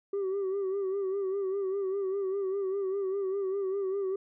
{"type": "tone with vibrato", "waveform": "sine", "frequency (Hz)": 388.7, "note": "G4", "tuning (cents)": -15, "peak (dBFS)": -26, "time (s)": [0.13, 4.16], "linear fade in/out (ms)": 5, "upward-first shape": "sine", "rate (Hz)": 5, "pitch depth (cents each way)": 62, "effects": ["tanh soft clip ceiling -27 dBFS"]}